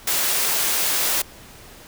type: high-pass noise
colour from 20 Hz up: white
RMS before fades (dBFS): -21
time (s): 0.07-1.22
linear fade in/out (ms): 5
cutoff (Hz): 320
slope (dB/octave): 12
effects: pink hiss -44 dBFS RMS until 1.87 s